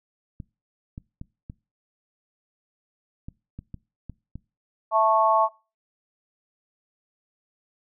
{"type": "clicks", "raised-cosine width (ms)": 5, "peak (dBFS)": -24, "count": 9, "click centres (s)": [0.402, 0.979, 1.214, 1.499, 3.285, 3.59, 3.743, 4.097, 4.356]}
{"type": "harmonic tone", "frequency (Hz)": 220, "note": "A3", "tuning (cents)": 0, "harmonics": [3, 4, 5], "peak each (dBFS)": [-21, -21, -21], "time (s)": [4.91, 5.49], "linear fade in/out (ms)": 50}
{"effects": ["noise-tail reverb RT60 0.3 s tail -23 dB re dry"]}